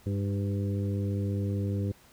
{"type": "harmonic tone with a mistuned harmonic", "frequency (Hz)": 100, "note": "G2", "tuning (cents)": 35, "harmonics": [1, 2, 3, 4, 5], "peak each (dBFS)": [-28, -34, -38, -40, -42], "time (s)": [0.06, 1.92], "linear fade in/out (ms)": 5, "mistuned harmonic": 4, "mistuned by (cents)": -24, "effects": ["pink hiss -58 dBFS RMS until 2.12 s"]}